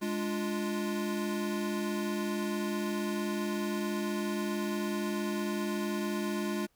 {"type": "chord", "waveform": "square", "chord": "D diminished", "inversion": "second", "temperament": "equal", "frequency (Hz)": [207.7, 293.7, 349.2], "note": ["Ab3", "D4", "F4"], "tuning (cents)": [0, 0, 0], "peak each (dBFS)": [-34, -40, -36], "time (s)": [0.01, 6.67], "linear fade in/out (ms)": 20, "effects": ["pink hiss -72 dBFS RMS until 6.75 s"]}